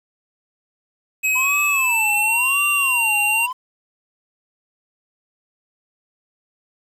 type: tone with pitch glide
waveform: square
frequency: 2549 to 2764 Hz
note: D#7 to F7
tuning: +41 to -19 cents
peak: -17 dBFS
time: 1.23-3.47 s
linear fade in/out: 20 ms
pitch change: +140 cents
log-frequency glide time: 1.51-2.46 s
type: tone with vibrato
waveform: triangle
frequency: 987.8 Hz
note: B5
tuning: in tune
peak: -22 dBFS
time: 1.35-3.53 s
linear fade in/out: 10 ms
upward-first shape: sine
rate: 0.94 Hz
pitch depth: 300 cents each way
effects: 8-bit